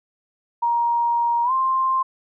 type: tone with pitch glide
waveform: sine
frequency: 942 to 1051.3 Hz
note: A#5 to C6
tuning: +18 to +8 cents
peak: -17 dBFS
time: 0.62-2.03 s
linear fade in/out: 10 ms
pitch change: +190 cents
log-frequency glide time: 1.44-1.52 s
effects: none